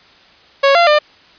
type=tone with pitch steps; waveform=sawtooth; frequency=553 / 688 / 599 Hz; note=C#5 / F5 / D5; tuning=-4 / -26 / +34 cents; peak=-4 dBFS; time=0.63-0.99 s; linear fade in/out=10 ms; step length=120 ms; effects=white hiss -46 dBFS RMS until 1.38 s + resampled to 11025 Hz